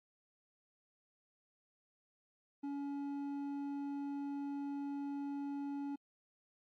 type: tone with hard clipping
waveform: sine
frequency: 282.4 Hz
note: C#4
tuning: 32 cents sharp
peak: -40 dBFS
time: 2.63-5.96 s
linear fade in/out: 10 ms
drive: 6 dB
effects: AAC 64 kbps